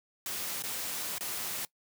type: noise with dropouts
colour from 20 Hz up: white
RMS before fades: -36 dBFS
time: 0.26-1.65 s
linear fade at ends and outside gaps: 1 ms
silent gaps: 0.623-0.637 / 1.182-1.208 s
effects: noise-tail reverb RT60 0.1 s tail -21 dB re dry + high-pass 100 Hz 12 dB/octave